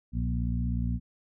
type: harmonic tone with a mistuned harmonic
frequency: 59.7 Hz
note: A#1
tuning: 42 cents sharp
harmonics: 1 / 2 / 3 / 4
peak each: -29 / -32 / -34 / -35 dBFS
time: 0.12-1 s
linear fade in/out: 50 ms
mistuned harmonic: 1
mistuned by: +82 cents
effects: none